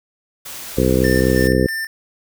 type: noise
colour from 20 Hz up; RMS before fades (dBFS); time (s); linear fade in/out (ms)
white; -32; 0.45-1.48; 10
type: harmonic tone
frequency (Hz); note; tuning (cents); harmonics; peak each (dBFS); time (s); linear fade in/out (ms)
64.1; C2; -35; 1 / 2 / 3 / 4 / 5 / 6 / 7 / 8; -21 / -21 / -21 / -21 / -21 / -21 / -21 / -21; 0.77-1.67; 10
type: tone with tremolo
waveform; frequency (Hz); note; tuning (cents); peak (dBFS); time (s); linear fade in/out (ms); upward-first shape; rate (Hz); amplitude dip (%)
square; 1790; A6; +29; -22; 1.04-1.87; 2; square; 3.1; 55
effects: none